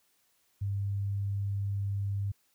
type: tone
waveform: sine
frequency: 99.8 Hz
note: G2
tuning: 32 cents sharp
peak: -29 dBFS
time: 0.61-2.32 s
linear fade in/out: 10 ms
effects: white hiss -71 dBFS RMS until 2.54 s